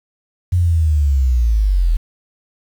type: linear sweep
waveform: sine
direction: down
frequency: 90.8 to 39 Hz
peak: -11 dBFS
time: 0.52-1.97 s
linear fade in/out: 10 ms
effects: 7-bit